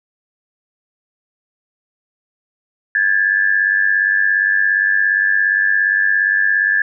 sine tone pair together, 1636.7 / 1734 Hz, G#6 / A6, -26 / -26 cents, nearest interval minor second, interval 100 cents, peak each -16 / -14 dBFS, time 2.95-6.82 s, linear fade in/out 2 ms, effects none

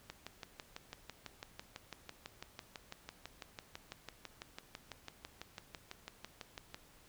click train, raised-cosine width 0.2 ms, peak -27 dBFS, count 41, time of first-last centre 0.1-6.745 s, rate 6.02 Hz, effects pink hiss -63 dBFS RMS until 7.08 s

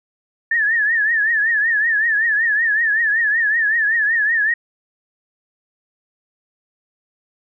sine tone with vibrato, 1769 Hz, A6, 9 cents sharp, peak -14 dBFS, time 0.51-4.54 s, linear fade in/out 5 ms, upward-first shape triangle, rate 5.3 Hz, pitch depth 130 cents each way, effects none

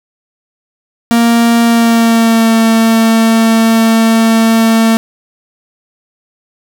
45% pulse tone with pitch glide, 233.1 to 225.3 Hz, A#3 to A3, 0 to +41 cents, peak -6 dBFS, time 1.11-4.97 s, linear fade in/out 0 ms, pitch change -59 cents, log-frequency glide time 1.63-2.53 s, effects none

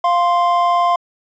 triangle tone pair together, 698.5 / 1046.5 Hz, F5 / C6, 0 / 0 cents, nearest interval perfect fifth, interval 700 cents, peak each -13 / -13 dBFS, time 0.04-0.96 s, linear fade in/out 5 ms, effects resampled to 16000 Hz

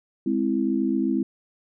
sine chord, Ab augmented, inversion none, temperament equal, 207.7 / 261.6 / 329.6 Hz, Ab3 / C4 / E4, 0 / 0 / 0 cents, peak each -26 / -24 / -25 dBFS, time 0.26-1.23 s, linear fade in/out 5 ms, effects none

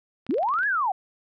clicks, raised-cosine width 0.3 ms, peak -28 dBFS, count 9, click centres 0.266 / 0.309 / 0.342 / 0.383 / 0.431 / 0.488 / 0.539 / 0.588 / 0.633 s
sine linear two-way sweep, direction up then down, 201.5 to 1724 to 712 Hz, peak -21 dBFS, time 0.29-0.92 s, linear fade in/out 5 ms, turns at 0.67 s
effects none

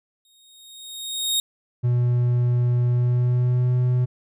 sawtooth tone with exponential growth, 3729 Hz, A#7, in tune, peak -15 dBFS, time 0.25-1.4 s, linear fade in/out 2 ms, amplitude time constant 250 ms
triangle tone with pitch glide, 122 to 124.85 Hz, B2 to B2, -21 to +19 cents, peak -15 dBFS, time 1.83-4.06 s, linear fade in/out 20 ms, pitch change +40 cents, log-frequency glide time 2.89-3.74 s
effects none

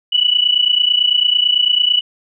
sine tone pair together, 2941 / 2970 Hz, F#7 / F#7, -11 / +6 cents, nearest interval unison, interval 17 cents, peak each -14 dBFS, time 0.12-2.01 s, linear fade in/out 10 ms, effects none

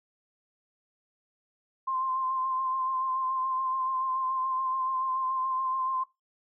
sine tone with vibrato, 1046.5 Hz, C6, in tune, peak -27 dBFS, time 1.87-6.04 s, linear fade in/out 10 ms, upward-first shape sine, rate 7 Hz, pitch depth 26 cents each way, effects noise-tail reverb RT60 0.2 s tail -18 dB re dry

